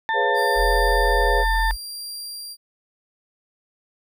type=harmonic tone; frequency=894 Hz; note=A5; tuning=27 cents sharp; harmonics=1 / 2 / 4; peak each=-22 / -23 / -35 dBFS; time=0.09-1.71 s; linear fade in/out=0 ms
type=chord; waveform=sine; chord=C# dominant seventh; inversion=second; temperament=equal; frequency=415.3 / 493.9 / 554.4 / 698.5 Hz; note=G#4 / B4 / C#5 / E#5; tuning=0 / 0 / 0 / 0 cents; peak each=-25 / -25 / -26 / -28 dBFS; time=0.13-1.45 s; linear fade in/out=50 ms
type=tone with tremolo; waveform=sawtooth; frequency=4752 Hz; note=D8; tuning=20 cents sharp; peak=-28 dBFS; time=0.34-2.57 s; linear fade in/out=50 ms; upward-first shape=sine; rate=0.71 Hz; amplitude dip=40%
type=tone; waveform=sine; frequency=43.23 Hz; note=F1; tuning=17 cents flat; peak=-20 dBFS; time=0.55-1.77 s; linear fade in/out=50 ms
effects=none